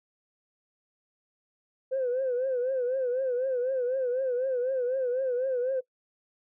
sine tone with vibrato, 510 Hz, C5, 44 cents flat, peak -24 dBFS, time 1.91-5.81 s, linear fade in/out 20 ms, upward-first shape triangle, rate 4 Hz, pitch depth 110 cents each way, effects noise-tail reverb RT60 0.1 s tail -20 dB re dry + tanh soft clip ceiling -22 dBFS

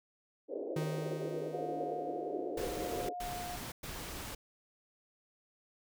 white band-pass noise, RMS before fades -39 dBFS, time 0.48-3.14 s, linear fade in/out 50 ms, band 300 to 560 Hz, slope 48 dB/octave
45% pulse tone with exponential decay, 155.56 Hz, D#3, in tune, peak -33 dBFS, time 0.76-2.97 s, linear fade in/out 5 ms, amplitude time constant 480 ms
sine tone with tremolo, 713 Hz, F5, 36 cents sharp, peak -38 dBFS, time 1.53-3.57 s, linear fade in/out 20 ms, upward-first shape triangle, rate 0.75 Hz, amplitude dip 70%
pink noise bursts, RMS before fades -43 dBFS, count 3, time 2.57-4.35 s, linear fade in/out 5 ms, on 520 ms, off 110 ms
effects none

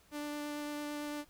sawtooth tone with vibrato, 294.8 Hz, D4, 7 cents sharp, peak -34 dBFS, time 0.11-1.25 s, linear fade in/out 50 ms, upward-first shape triangle, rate 8.9 Hz, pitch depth 9 cents each way, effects pink hiss -65 dBFS RMS until 1.29 s

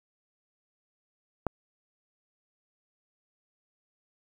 click, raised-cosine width 1 ms, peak -13 dBFS, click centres 1.467 s, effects 8-bit

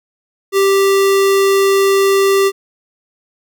square tone, 392 Hz, G4, in tune, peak -10 dBFS, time 0.52-2.52 s, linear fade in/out 50 ms, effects none

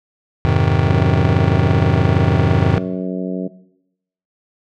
square chord, F minor seventh, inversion none, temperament just, 87.31 / 104.77 / 130.96 / 157.15 Hz, F2 / Ab2 / C3 / Eb3, 0 / +16 / +2 / +18 cents, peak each -19 dBFS, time 0.45-2.78 s, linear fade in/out 0 ms
harmonic tone, 92.5 Hz, F#2, in tune, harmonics 2 / 3 / 4 / 5 / 6 / 7, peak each -22 / -26 / -28 / -30 / -32 / -33 dBFS, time 0.87-3.48 s, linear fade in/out 10 ms
effects noise-tail reverb RT60 0.8 s tail -17 dB re dry + low-pass 3000 Hz 12 dB/octave

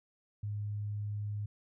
sine tone, 103.83 Hz, G#2, in tune, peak -34 dBFS, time 0.43-1.46 s, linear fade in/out 5 ms, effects none

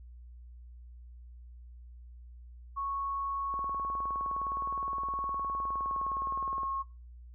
sine tone with pitch glide, 1105 to 1086.6 Hz, C#6 to C#6, -6 to -35 cents, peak -32 dBFS, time 2.76-6.83 s, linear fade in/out 20 ms, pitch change -29 cents, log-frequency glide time 5.49-6.35 s
click train, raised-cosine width 1 ms, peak -31 dBFS, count 61, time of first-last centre 3.54-6.633 s, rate 19.4 Hz
effects noise-tail reverb RT60 0.3 s tail -17 dB re dry + added 60 Hz sine -47 dBFS peak until 7.34 s

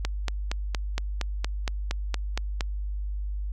click train, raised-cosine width 0.2 ms, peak -11 dBFS, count 12, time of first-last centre 0.05-2.608 s, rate 4.3 Hz, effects added 50 Hz sine -28 dBFS peak until 3.52 s

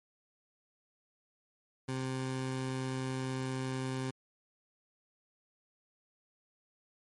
20% pulse tone, 130.8 Hz, C3, in tune, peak -29 dBFS, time 1.88-4.11 s, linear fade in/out 10 ms, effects MP3 48 kbps

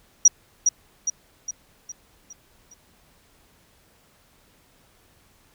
sine tone with echo, 5770 Hz, F#8, 44 cents flat, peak -8 dBFS, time 0.25-0.28 s, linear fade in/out 5 ms, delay 410 ms, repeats 6, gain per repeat -6 dB, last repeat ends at 2.74 s, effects pink hiss -59 dBFS RMS until 5.54 s

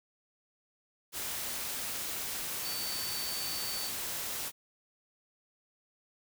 sine tone in noise, 4534 Hz, C#8, 38 cents sharp, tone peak -38 dBFS, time 2.62-3.92 s, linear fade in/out 50 ms, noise white, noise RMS -37 dBFS, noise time 1.12-4.52 s, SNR -4 dB, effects none

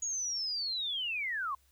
sine linear sweep, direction down, 6760 to 1028 Hz, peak -32 dBFS, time 0.02-1.55 s, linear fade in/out 5 ms, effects added 67 Hz sine -67 dBFS peak until 1.71 s + white hiss -70 dBFS RMS until 1.71 s

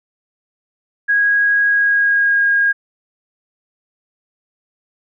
sine tone with pitch glide, 1648 to 1629.1 Hz, G#6 to G#6, -14 to -34 cents, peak -11 dBFS, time 1.08-2.73 s, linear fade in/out 20 ms, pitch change -20 cents, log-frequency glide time 1.68-2.44 s, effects none

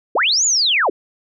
sine linear two-way sweep, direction up then down, 285.2 to 7110 to 285.2 Hz, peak -13 dBFS, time 0.15-0.9 s, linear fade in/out 5 ms, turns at 0.45 s, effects none

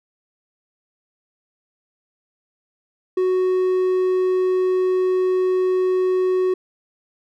triangle tone, 370 Hz, F#4, in tune, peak -14 dBFS, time 3.17-6.54 s, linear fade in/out 5 ms, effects none

